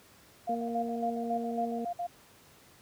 sine tone bursts, 700 Hz, F5, 4 cents sharp, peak -31 dBFS, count 12, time 0.47-2.07 s, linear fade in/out 10 ms, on 82 ms, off 56 ms
harmonic tone, 233.1 Hz, A#3, in tune, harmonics 1 / 2 / 3, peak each -34 / -37 / -39 dBFS, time 0.49-1.85 s, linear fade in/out 5 ms
effects pink hiss -58 dBFS RMS until 2.81 s + high-pass 80 Hz 12 dB/octave

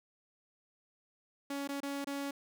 sawtooth tone with dropouts, 280.3 Hz, C#4, 19 cents sharp, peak -32 dBFS, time 1.5-2.31 s, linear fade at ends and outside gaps 5 ms, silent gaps 1.676-1.689 / 1.804-1.83 / 2.045-2.07 s, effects none

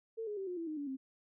sine tone with pitch steps, 449.5 / 417 / 386.8 / 358.8 / 332.9 / 308.8 / 286.5 / 265.7 Hz, A4 / G#4 / G4 / F4 / E4 / D#4 / D4 / C4, +37 / +7 / -23 / +47 / +17 / -13 / -43 / +27 cents, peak -37 dBFS, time 0.17-0.97 s, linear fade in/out 20 ms, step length 100 ms, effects none

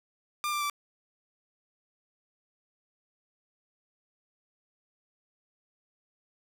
sawtooth tone with pitch steps, 1197 / 1181.2 / 1165.6 Hz, D6 / D6 / D6, +33 / +10 / -13 cents, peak -25 dBFS, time 0.44-0.698 s, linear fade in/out 0 ms, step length 86 ms, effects none

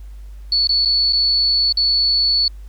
sine tone with dropouts, 4435 Hz, C#8, in tune, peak -13 dBFS, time 0.52-2.48 s, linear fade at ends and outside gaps 2 ms, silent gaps 0.672-0.692 / 0.85-0.856 / 1.125-1.131 / 1.725-1.771 s, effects added 50 Hz sine -32 dBFS peak until 2.68 s + pink hiss -56 dBFS RMS until 2.68 s

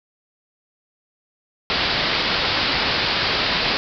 white low-pass noise, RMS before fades -21 dBFS, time 1.7-3.77 s, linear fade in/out 0 ms, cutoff 5000 Hz, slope 96 dB/octave, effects none

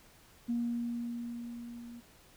sine tone with level ramp, 236.8 Hz, A#3, 27 cents sharp, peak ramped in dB -28 to -45 dBFS, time 0.48-2.01 s, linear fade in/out 20 ms, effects tanh soft clip ceiling -24 dBFS + pink hiss -60 dBFS RMS until 2.36 s

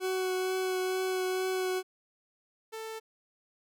40% pulse tone with vibrato, 372.7 Hz, F#4, 13 cents sharp, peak -28 dBFS, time 0-1.83 s, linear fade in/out 50 ms, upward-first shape triangle, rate 2.2 Hz, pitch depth 13 cents each way
sawtooth tone, 443.3 Hz, A4, 13 cents sharp, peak -34 dBFS, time 2.72-3 s, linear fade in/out 20 ms
effects none

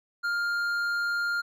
sine tone with hard clipping, 1404 Hz, F6, 9 cents sharp, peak -27 dBFS, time 0.23-1.42 s, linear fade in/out 20 ms, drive 6 dB, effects none

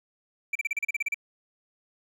triangle tone bursts, 2335 Hz, D7, 11 cents flat, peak -23 dBFS, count 11, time 0.53-1.144 s, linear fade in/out 5 ms, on 24 ms, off 35 ms, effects none

